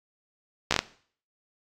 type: slowing click train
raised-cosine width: 0.2 ms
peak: -4 dBFS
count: 5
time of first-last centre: 0.71-0.791 s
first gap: 14 ms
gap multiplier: 1.25
effects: noise-tail reverb RT60 0.5 s tail -18 dB re dry + AAC 64 kbps